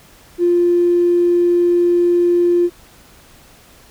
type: tone with tanh clipping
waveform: triangle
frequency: 349.2 Hz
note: F4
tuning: in tune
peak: -10 dBFS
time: 0.38-2.7 s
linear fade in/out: 50 ms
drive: 2 dB
effects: pink hiss -46 dBFS RMS until 3.9 s